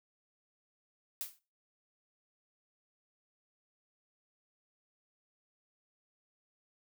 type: noise with exponential decay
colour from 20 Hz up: blue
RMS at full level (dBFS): -35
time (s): 1.21-1.39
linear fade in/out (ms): 0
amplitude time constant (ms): 38
effects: noise-tail reverb RT60 0.3 s tail -17 dB re dry